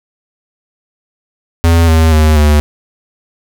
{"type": "tone with pitch steps", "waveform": "square", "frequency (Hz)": [83.6, 80.52, 77.55, 74.69], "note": ["E2", "E2", "D#2", "D2"], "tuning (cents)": [25, -40, -5, 30], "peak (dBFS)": -6, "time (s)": [1.64, 2.6], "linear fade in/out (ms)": 0, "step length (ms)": 240, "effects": []}